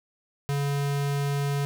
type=tone; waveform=square; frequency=141.7 Hz; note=C#3; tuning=38 cents sharp; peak=-25 dBFS; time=0.49-1.65 s; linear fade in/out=0 ms; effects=none